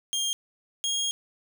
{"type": "tone pair in turn", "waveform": "25% pulse", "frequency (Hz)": [3214, 3265], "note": ["G7", "G#7"], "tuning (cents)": [43, -30], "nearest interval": "unison", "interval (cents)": 27, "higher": "second", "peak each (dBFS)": -22, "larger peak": "neither", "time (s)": [[0.13, 0.33], [0.84, 1.11]], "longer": "second", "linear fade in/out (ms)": 0, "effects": []}